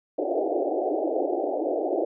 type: band-pass noise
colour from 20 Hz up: pink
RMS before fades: -26 dBFS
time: 0.18-2.05 s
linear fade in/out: 5 ms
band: 290 to 770 Hz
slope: 96 dB/octave
effects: none